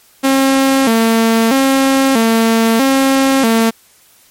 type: tone with vibrato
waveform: sawtooth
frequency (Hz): 246.9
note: B3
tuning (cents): 0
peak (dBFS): -5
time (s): 0.23-3.71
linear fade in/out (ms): 20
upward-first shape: square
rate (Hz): 0.78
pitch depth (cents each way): 150
effects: white hiss -48 dBFS RMS until 4.3 s + MP3 64 kbps